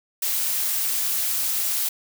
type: noise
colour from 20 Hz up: blue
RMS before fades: -24 dBFS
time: 0.22-1.89 s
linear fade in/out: 5 ms
effects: none